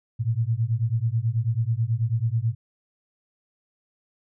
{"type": "beating tone pair", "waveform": "sine", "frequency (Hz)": [110, 119.2], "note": ["A2", "A#2"], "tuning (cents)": [0, 39], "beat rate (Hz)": 9.2, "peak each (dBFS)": -24, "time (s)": [0.19, 2.55], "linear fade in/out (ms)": 20, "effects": []}